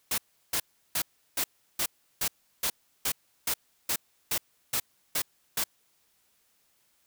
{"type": "noise bursts", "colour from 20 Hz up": "white", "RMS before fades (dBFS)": -28, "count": 14, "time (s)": [0.11, 5.64], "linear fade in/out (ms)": 5, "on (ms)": 70, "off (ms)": 350, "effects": ["white hiss -69 dBFS RMS until 7.06 s"]}